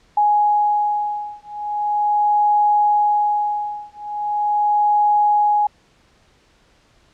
sine beating tone pair, 833 / 833.4 Hz, G#5 / G#5, +5 / +6 cents, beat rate 0.4 Hz, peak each -18 dBFS, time 0.17-5.67 s, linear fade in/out 5 ms, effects pink hiss -56 dBFS RMS until 7.13 s + low-pass 6000 Hz 12 dB/octave

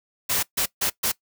white noise bursts at uneven times, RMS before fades -23 dBFS, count 4, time 0.29-0.43 / 0.57-0.66 / 0.81-0.9 / 1.03-1.12 s, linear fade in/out 10 ms, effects noise-tail reverb RT60 0.1 s tail -20 dB re dry

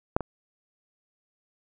clicks, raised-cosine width 1 ms, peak -7 / -17 dBFS, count 2, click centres 0.165 / 0.207 s, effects none

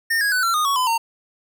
square tone with pitch steps, 1823 / 1652.5 / 1497.9 / 1357.8 / 1230.8 / 1115.7 / 1011.4 / 916.8 Hz, A#6 / G#6 / F#6 / F6 / D#6 / C#6 / B5 / A#5, -39 / -9 / +21 / -49 / -19 / +11 / +41 / -29 cents, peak -18 dBFS, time 0.1-0.98 s, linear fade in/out 10 ms, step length 110 ms, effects none

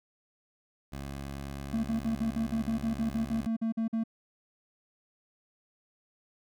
15% pulse tone, 69.3 Hz, C#2, in tune, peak -31 dBFS, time 0.92-3.47 s, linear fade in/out 10 ms
triangle tone bursts, 225.3 Hz, A3, 41 cents sharp, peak -25 dBFS, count 15, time 1.73-4.038 s, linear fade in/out 10 ms, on 110 ms, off 47 ms
effects none

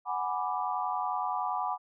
sine chord, G# half-diminished seventh, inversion third, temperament equal, 740 / 830.6 / 987.8 / 1174.7 Hz, F#5 / G#5 / B5 / D6, 0 / 0 / 0 / 0 cents, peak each -34 / -35 / -34 / -35 dBFS, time 0.05-1.78 s, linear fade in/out 50 ms, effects none

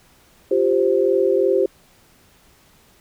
sine chord, F suspended second, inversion none, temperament equal, 349.2 / 392 / 523.3 Hz, F4 / G4 / C5, 0 / 0 / 0 cents, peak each -21 / -17 / -19 dBFS, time 0.51-1.66 s, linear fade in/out 5 ms, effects pink hiss -54 dBFS RMS until 3 s

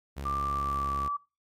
sawtooth tone, 69.3 Hz, C#2, in tune, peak -31 dBFS, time 0.16-1.09 s, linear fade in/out 20 ms
sine tone with pitch glide, 1181 to 1156 Hz, D6 to D6, +9 to -28 cents, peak -28 dBFS, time 0.25-1.17 s, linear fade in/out 10 ms, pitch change -37 cents, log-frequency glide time 0.36-0.97 s
effects noise-tail reverb RT60 0.3 s tail -22 dB re dry + MP3 96 kbps

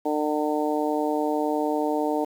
harmonic tone, 150.8 Hz, D3, 46 cents sharp, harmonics 2 / 3 / 4 / 5 / 6, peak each -26 / -28 / -29 / -30 / -31 dBFS, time 0.05-2.25 s, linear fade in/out 10 ms, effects 8-bit

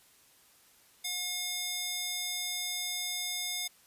square tone with high-pass filter, 720 Hz, F#5, 47 cents flat, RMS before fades -35 dBFS, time 1.04-3.68 s, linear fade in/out 10 ms, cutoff 3500 Hz, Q 0.85, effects white hiss -62 dBFS RMS until 3.86 s + resampled to 32000 Hz

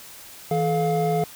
triangle tone cluster, 162.4 / 429.6 / 703 Hz, E3 / A4 / F5, -26 / -41 / +11 cents, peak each -22 dBFS, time 0.51-1.24 s, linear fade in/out 2 ms, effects white hiss -43 dBFS RMS until 1.35 s

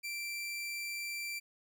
sawtooth tone, 2349 Hz, D7, in tune, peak -34 dBFS, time 0.03-1.4 s, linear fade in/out 20 ms, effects none

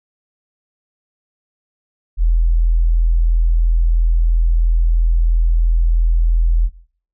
sine tone, 41.5 Hz, E1, 12 cents sharp, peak -10 dBFS, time 2.17-6.7 s, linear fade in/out 50 ms, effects noise-tail reverb RT60 0.5 s tail -17 dB re dry

